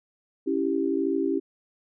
sine chord, C# diminished, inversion none, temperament equal, 277.2 / 329.6 / 392 Hz, C#4 / E4 / G4, 0 / 0 / 0 cents, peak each -27 dBFS, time 0.46-1.4 s, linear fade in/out 20 ms, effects none

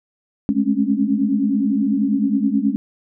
sine tone cluster, 206.7 / 215.9 / 269.6 / 279.2 Hz, G#3 / A3 / C#4 / C#4, -8 / -33 / -48 / +13 cents, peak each -21 dBFS, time 0.49-2.76 s, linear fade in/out 0 ms, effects none

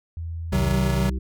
sine tone, 83 Hz, E2, 12 cents sharp, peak -28 dBFS, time 0.17-0.73 s, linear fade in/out 0 ms
square chord, C diminished, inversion none, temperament just, 130.81 / 156.98 / 188.37 Hz, C3 / Eb3 / Gb3, 0 / +16 / +31 cents, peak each -25 / -29 / -25 dBFS, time 0.52-1.1 s, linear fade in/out 10 ms
harmonic tone, 64 Hz, C2, 38 cents flat, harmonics 1 / 3 / 5 / 6, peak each -24 / -34 / -38 / -40 dBFS, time 0.52-1.19 s, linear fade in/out 10 ms
effects none

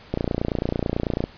click train, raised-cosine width 2 ms, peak -9 dBFS, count 33, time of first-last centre 0.14-1.24 s, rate 29.1 Hz, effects pink hiss -47 dBFS RMS until 1.37 s + resampled to 11025 Hz

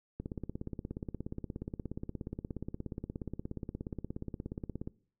click train, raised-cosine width 3 ms, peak -25 dBFS, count 80, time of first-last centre 0.2-4.875 s, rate 16.9 Hz, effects noise-tail reverb RT60 0.5 s tail -22 dB re dry

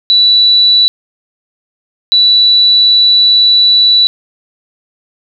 sine tone pair in turn, 3951 / 3951 Hz, B7 / B7, 0 / 0 cents, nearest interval unison, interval 0 cents, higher neither, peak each -4 / -4 dBFS, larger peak neither, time 0.1-0.88 / 2.12-4.07 s, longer second, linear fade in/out 0 ms, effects none

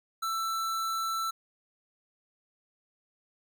square tone, 1331 Hz, E6, 16 cents sharp, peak -30 dBFS, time 0.22-1.31 s, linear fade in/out 10 ms, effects none

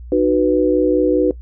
sine chord, B major, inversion first, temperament equal with one note detuned, 305.3 / 370 / 493.9 Hz, D#4 / F#4 / B4, -33 / 0 / 0 cents, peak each -16 dBFS, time 0.12-1.31 s, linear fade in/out 2 ms, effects noise-tail reverb RT60 0.1 s tail -20 dB re dry + added 60 Hz sine -31 dBFS peak until 1.41 s

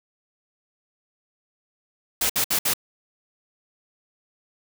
white noise bursts, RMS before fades -22 dBFS, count 4, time 2.21-2.737 s, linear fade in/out 5 ms, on 86 ms, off 61 ms, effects none

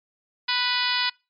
harmonic tone with a mistuned harmonic, 493.9 Hz, B4, in tune, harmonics 2 / 3 / 4 / 5 / 6 / 7 / 8 / 9 / 10, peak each -30 / -30 / -30 / -30 / -30 / -30 / -30 / -30 / -30 dBFS, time 0.48-1.1 s, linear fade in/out 10 ms, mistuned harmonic 9, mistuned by -30 cents, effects noise-tail reverb RT60 0.3 s tail -26 dB re dry + MP3 64 kbps

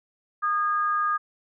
sine tone pair together, 1226.1 / 1634 Hz, D#6 / G#6, -26 / -29 cents, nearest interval perfect fourth, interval 497 cents, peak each -22 / -30 dBFS, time 0.42-1.18 s, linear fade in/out 20 ms, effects none

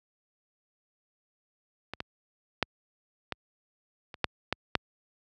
clicks, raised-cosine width 0.3 ms, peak -19 / -17 / -8 / -15 / -25 / -7 / -11 / -7 dBFS, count 8, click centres 1.936 / 2.004 / 2.627 / 3.323 / 4.142 / 4.243 / 4.526 / 4.753 s, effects high-pass 60 Hz 12 dB/octave

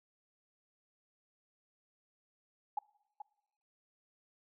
sine tone with echo, 831 Hz, G#5, 1 cent sharp, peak -31 dBFS, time 2.77-2.79 s, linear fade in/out 5 ms, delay 430 ms, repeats 1, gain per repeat -10 dB, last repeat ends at 3.22 s, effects noise-tail reverb RT60 1.0 s tail -25 dB re dry

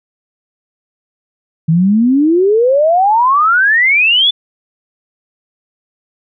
sine exponential sweep, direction up, 155.56 to 3529 Hz, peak -7 dBFS, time 1.68-4.31 s, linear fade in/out 10 ms, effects none

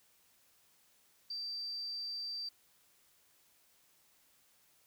sine tone, 4673 Hz, D8, 9 cents flat, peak -38 dBFS, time 1.3-2.49 s, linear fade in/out 5 ms, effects white hiss -69 dBFS RMS until 4.86 s

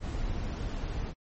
brown noise, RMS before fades -33 dBFS, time 0-1.14 s, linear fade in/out 50 ms, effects MP3 32 kbps

